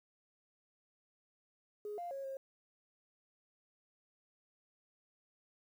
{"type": "tone with pitch steps", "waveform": "sine", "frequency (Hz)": [417.1, 698, 547, 538], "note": ["G#4", "F5", "C#5", "C5"], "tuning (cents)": [7, -1, -23, 48], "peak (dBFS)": -39, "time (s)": [1.85, 2.37], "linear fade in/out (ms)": 2, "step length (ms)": 130, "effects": ["tanh soft clip ceiling -35 dBFS", "11-bit"]}